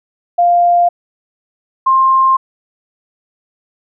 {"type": "tone pair in turn", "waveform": "sine", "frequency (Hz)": [698.5, 1057.8], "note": ["F5", "C6"], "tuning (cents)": [0, 19], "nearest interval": "perfect fifth", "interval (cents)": 719, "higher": "second", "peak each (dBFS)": -7, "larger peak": "neither", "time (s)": [[0.38, 0.89], [1.86, 2.37]], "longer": "neither", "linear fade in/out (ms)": 10, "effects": []}